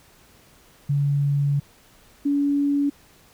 sine tone pair in turn, 142.3 / 284.6 Hz, C#3 / C#4, +46 / +46 cents, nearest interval octave, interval 1200 cents, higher second, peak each -18 dBFS, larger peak neither, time 0.89-1.6 / 2.25-2.9 s, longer first, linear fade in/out 10 ms, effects pink hiss -54 dBFS RMS until 3.33 s

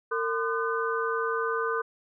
sine tone cluster, 455.1 / 1023 / 1212 / 1508 Hz, A#4 / C6 / D#6 / F#6, -42 / -39 / -46 / +32 cents, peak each -29 / -34 / -31 / -32 dBFS, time 0.11-1.82 s, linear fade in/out 10 ms, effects none

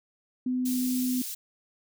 sine tone, 252.7 Hz, B3, 40 cents sharp, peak -25 dBFS, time 0.46-1.22 s, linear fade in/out 5 ms
white high-pass noise, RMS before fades -36 dBFS, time 0.65-1.35 s, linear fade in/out 10 ms, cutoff 4400 Hz, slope 12 dB/octave
effects none

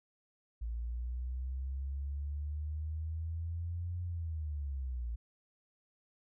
sine linear two-way sweep, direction up then down, 56.4 to 88.6 to 56.4 Hz, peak -35 dBFS, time 0.61-5.16 s, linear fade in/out 10 ms, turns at 4.03 s, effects none

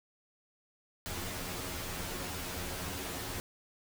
pink noise with comb filter, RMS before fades -39 dBFS, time 1.06-3.4 s, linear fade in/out 0 ms, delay 11 ms, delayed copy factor +0.9, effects none

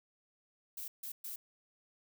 violet noise bursts at uneven times, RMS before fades -43 dBFS, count 3, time 0.77-0.88 / 1.03-1.12 / 1.24-1.36 s, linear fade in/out 5 ms, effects none

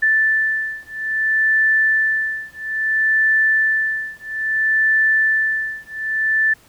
sine beating tone pair, 1760 / 1760.6 Hz, A6 / A6, 0 / +1 cents, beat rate 0.6 Hz, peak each -18 dBFS, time 0.02-6.54 s, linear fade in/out 10 ms, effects pink hiss -51 dBFS RMS until 6.68 s

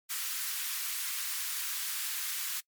white high-pass noise, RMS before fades -35 dBFS, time 0.09-2.61 s, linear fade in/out 20 ms, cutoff 1200 Hz, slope 24 dB/octave, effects noise-tail reverb RT60 0.1 s tail -24 dB re dry + MP3 96 kbps

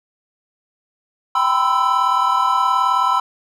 triangle chord, C major seventh, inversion second, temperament equal with one note detuned, 784 / 987.8 / 1026.7 / 1318.5 Hz, G5 / B5 / C6 / E6, 0 / 0 / -33 / 0 cents, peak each -22 / -17 / -17 / -17 dBFS, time 1.35-3.2 s, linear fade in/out 5 ms, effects none

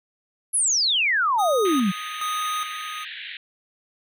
sine exponential sweep, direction down, 11340 to 174.61 Hz, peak -18 dBFS, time 0.53-1.92 s, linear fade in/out 20 ms
square tone with tremolo, 1244.5 Hz, D#6, in tune, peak -25 dBFS, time 1.38-3.05 s, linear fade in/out 20 ms, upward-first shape square, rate 1.2 Hz, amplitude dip 60%
pink band-pass noise, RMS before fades -36 dBFS, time 1.65-3.37 s, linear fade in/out 2 ms, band 1600 to 3900 Hz, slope 96 dB/octave
effects none

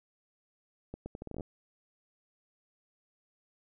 accelerating click train, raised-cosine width 2 ms, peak -27 dBFS, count 11, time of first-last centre 0.94-1.408 s, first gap 120 ms, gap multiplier 0.76, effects none

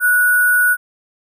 sine tone with sample-and-hold, 1470 Hz, F#6, 12 cents flat, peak -10 dBFS, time 0-0.77 s, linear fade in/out 50 ms, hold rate 11025 Hz, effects none

